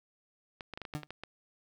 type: clicks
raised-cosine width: 0.3 ms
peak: -25 dBFS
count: 9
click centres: 0.608 / 0.737 / 0.775 / 0.817 / 0.852 / 0.938 / 1.033 / 1.106 / 1.236 s
type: tone with exponential decay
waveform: 30% pulse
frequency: 150.1 Hz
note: D3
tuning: 38 cents sharp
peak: -28 dBFS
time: 0.95-1.07 s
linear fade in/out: 0 ms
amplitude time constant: 25 ms
effects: none